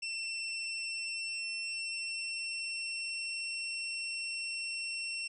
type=tone with pitch glide; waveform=25% pulse; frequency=2692 to 2715 Hz; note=E7 to F7; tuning=+36 to -50 cents; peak=-32 dBFS; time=0.02-5.28 s; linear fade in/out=10 ms; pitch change=+14 cents; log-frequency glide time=0.46-3.53 s; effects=resampled to 22050 Hz